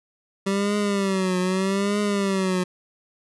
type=tone with vibrato; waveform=25% pulse; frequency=194.1 Hz; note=G3; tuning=17 cents flat; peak=-17 dBFS; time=0.46-2.64 s; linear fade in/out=10 ms; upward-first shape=triangle; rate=0.81 Hz; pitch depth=120 cents each way; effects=resampled to 24000 Hz